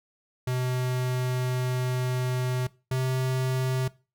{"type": "tone pair in turn", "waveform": "square", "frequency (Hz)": [126.7, 129.74], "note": ["B2", "C3"], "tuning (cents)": [45, -14], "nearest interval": "unison", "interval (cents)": 41, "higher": "second", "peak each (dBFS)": [-26, -25], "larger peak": "second", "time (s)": [[0.47, 2.67], [2.91, 3.88]], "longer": "first", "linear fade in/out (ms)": 5, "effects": ["noise-tail reverb RT60 0.3 s tail -20 dB re dry"]}